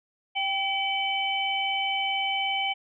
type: tone cluster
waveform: sine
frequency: 785 / 2302 / 3039 Hz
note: G5 / D7 / F#7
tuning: +2 / -35 / +46 cents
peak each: -29 dBFS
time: 0.35-2.74 s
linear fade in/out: 20 ms
effects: none